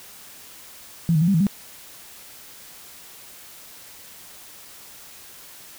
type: tone with pitch steps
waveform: sine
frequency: 167.5 / 153.7 / 169.6 / 197.9 / 161.3 / 199.5 Hz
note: E3 / D#3 / E3 / G3 / E3 / G3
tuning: +28 / -21 / +50 / +17 / -37 / +31 cents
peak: -15 dBFS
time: 1.09-1.468 s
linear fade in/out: 0 ms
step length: 63 ms
effects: white hiss -44 dBFS RMS until 5.78 s